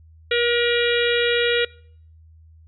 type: harmonic tone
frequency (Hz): 476.8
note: A#4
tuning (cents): +39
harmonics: 1 / 3 / 4 / 5 / 6 / 7 / 8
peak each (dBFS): -20 / -25 / -26 / -27 / -28 / -28 / -29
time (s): 0.31-1.65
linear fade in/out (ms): 5
effects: noise-tail reverb RT60 0.6 s tail -25 dB re dry + added 80 Hz sine -46 dBFS peak until 2.67 s